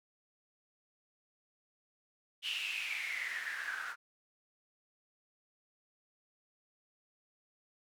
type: noise with band-pass filter sweep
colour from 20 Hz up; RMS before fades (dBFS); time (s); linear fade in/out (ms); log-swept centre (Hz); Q
white; -39; 2.42-3.96; 50; 3000 to 1400; 9.1
effects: none